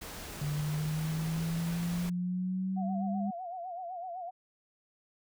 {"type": "noise", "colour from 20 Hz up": "pink", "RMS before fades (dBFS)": -43, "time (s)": [0.01, 2.1], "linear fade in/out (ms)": 10}
{"type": "exponential sweep", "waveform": "sine", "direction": "up", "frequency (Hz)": [146, 202.6], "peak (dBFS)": -30, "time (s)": [0.41, 3.31], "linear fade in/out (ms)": 10}
{"type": "tone with vibrato", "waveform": "sine", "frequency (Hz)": 715, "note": "F5", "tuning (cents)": 41, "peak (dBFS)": -37, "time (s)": [2.76, 4.31], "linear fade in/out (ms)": 20, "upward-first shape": "sine", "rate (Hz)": 7.9, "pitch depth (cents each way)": 95}
{"effects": []}